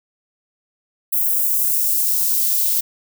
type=noise with high-pass filter sweep; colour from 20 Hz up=violet; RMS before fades=-18 dBFS; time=1.12-2.81 s; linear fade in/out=10 ms; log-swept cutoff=11000 to 2900 Hz; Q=0.9; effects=none